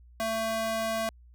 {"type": "tone with high-pass filter", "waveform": "square", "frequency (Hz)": 223.4, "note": "A3", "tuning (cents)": 27, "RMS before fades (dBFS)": -30, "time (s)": [0.2, 1.09], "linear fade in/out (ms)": 0, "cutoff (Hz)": 510, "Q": 1.7, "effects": ["added 60 Hz sine -51 dBFS peak until 1.34 s"]}